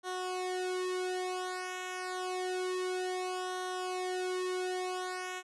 sawtooth tone with flanger, 367.4 Hz, F#4, 12 cents flat, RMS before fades -36 dBFS, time 0.03-5.43 s, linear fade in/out 50 ms, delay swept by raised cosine 0.41 to 2.51 ms, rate 0.28 Hz, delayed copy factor -0.9, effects resampled to 24000 Hz

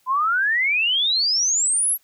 sine exponential sweep, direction up, 1000 to 11840 Hz, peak -17 dBFS, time 0.06-1.98 s, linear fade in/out 50 ms, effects white hiss -62 dBFS RMS until 2.03 s

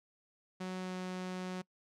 sawtooth tone with pitch glide, 185 to 183.83 Hz, F#3 to F#3, 0 to -11 cents, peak -34 dBFS, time 0.6-1.62 s, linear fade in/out 10 ms, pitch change -11 cents, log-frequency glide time 0.79-0.94 s, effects noise-tail reverb RT60 0.1 s tail -24 dB re dry + low-pass 7000 Hz 12 dB/octave

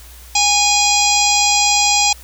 harmonic tone, 822 Hz, G#5, 18 cents flat, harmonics 1 / 3 / 4 / 5 / 6 / 7 / 8 / 9, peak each -17 / -19 / -22 / -22 / -20 / -21 / -23 / -18 dBFS, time 0.35-2.13 s, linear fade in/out 5 ms, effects added 60 Hz sine -38 dBFS peak until 2.23 s + white hiss -42 dBFS RMS until 2.23 s

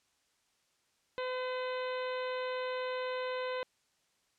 harmonic tone with a mistuned harmonic, 508 Hz, B4, 49 cents sharp, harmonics 1 / 2 / 3 / 4 / 5 / 6 / 7 / 8, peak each -35 / -41 / -45 / -47 / -49 / -51 / -52 / -53 dBFS, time 1.18-3.63 s, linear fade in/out 0 ms, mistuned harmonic 7, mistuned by +28 cents, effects white hiss -74 dBFS RMS until 4.38 s + low-pass 8000 Hz 12 dB/octave

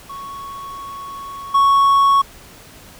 triangle tone with level steps, 1108.7 Hz, C#6, in tune, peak -27 / -8 dBFS, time 0.09-2.22 s, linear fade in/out 10 ms, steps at 1.54 s, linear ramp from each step 10 ms, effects pink hiss -42 dBFS RMS until 2.99 s

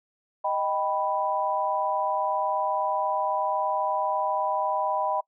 sine chord, Eb augmented, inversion none, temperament equal, 622.3 / 784 / 987.8 Hz, Eb5 / G5 / B5, 0 / 0 / 0 cents, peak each -29 / -28 / -27 dBFS, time 0.44-5.21 s, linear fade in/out 10 ms, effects noise-tail reverb RT60 0.1 s tail -24 dB re dry

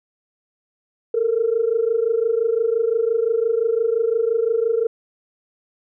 sine tone pair together, 440 / 465.8 Hz, A4 / A#4, 0 / -1 cents, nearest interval minor second, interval 99 cents, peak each -20 / -18 dBFS, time 1.14-4.87 s, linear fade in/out 5 ms, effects tanh soft clip ceiling -9 dBFS

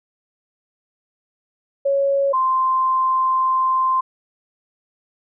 sine tone pair in turn, 554.4 / 1043.2 Hz, C#5 / C6, 0 / -5 cents, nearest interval major seventh, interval 1095 cents, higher second, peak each -15 dBFS, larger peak neither, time 1.85-2.33 / 2.33-4.01 s, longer second, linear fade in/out 10 ms, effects none

